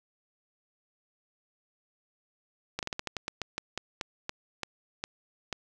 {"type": "slowing click train", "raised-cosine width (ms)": 0.2, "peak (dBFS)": -15, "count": 16, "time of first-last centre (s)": [2.79, 5.527], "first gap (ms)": 38, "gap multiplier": 1.2, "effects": []}